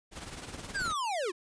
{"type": "noise with tremolo", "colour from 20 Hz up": "pink", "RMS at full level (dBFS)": -40, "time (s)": [0.11, 0.95], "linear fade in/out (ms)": 50, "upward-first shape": "triangle", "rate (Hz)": 19, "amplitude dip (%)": 65}
{"type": "clicks", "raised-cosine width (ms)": 3, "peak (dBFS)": -30, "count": 3, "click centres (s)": [0.547, 0.818, 0.879]}
{"type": "linear sweep", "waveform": "square", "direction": "down", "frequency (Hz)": [1661.2, 324.3], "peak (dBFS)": -31, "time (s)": [0.74, 1.32], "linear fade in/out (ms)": 20}
{"effects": ["resampled to 22050 Hz"]}